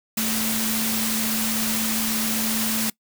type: tone in noise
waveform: sine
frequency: 221.2 Hz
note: A3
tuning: 9 cents sharp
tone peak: -26 dBFS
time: 0.17-2.9 s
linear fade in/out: 5 ms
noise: white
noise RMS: -25 dBFS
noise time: 0.17-2.9 s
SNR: -4 dB
effects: noise-tail reverb RT60 0.1 s tail -23 dB re dry